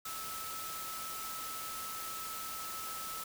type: tone in noise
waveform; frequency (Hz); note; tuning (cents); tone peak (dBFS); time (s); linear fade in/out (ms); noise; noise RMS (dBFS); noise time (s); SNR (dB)
sine; 1306; E6; -17; -43; 0.05-3.24; 5; white; -43; 0.05-3.24; -3
effects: none